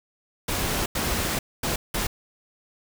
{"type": "noise bursts at uneven times", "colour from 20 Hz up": "pink", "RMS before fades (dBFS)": -26, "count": 4, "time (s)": [[0.48, 0.86], [0.95, 1.39], [1.63, 1.76], [1.94, 2.07]], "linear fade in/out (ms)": 5, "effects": []}